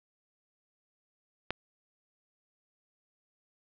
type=click; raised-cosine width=0.3 ms; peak=-14 dBFS; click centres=1.506 s; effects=low-pass 4000 Hz 12 dB/octave